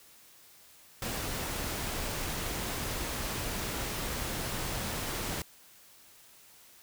pink noise, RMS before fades -35 dBFS, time 1.02-5.42 s, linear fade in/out 2 ms, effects white hiss -57 dBFS RMS until 6.82 s

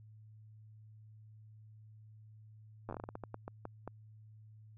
slowing click train, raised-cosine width 1 ms, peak -28 dBFS, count 15, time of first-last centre 2.89-3.877 s, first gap 9 ms, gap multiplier 1.28, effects added 108 Hz sine -54 dBFS peak until 4.77 s

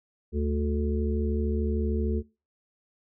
harmonic tone with a mistuned harmonic, 73.2 Hz, D2, 5 cents flat, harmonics 1 / 3 / 5 / 6, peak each -26 / -31 / -33 / -34 dBFS, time 0.32-2.23 s, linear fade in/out 50 ms, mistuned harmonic 1, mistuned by +40 cents, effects noise-tail reverb RT60 0.3 s tail -23 dB re dry

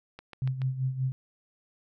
click train, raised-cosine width 0.3 ms, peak -27 dBFS, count 4, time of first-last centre 0.19-0.618 s, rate 7.01 Hz
sine tone with tremolo, 130.81 Hz, C3, in tune, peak -24 dBFS, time 0.42-1.12 s, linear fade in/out 0 ms, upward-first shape sine, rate 5.2 Hz, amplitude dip 70%
effects none

